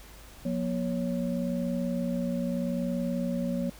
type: tone cluster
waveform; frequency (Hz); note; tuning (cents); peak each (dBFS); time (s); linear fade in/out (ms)
sine; 178.7 / 239.5 / 555; F3 / A#3 / C#5; +40 / +47 / +2; -31 / -30 / -35; 0.45-3.7; 5
effects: added 50 Hz sine -50 dBFS peak until 3.79 s + pink hiss -51 dBFS RMS until 3.79 s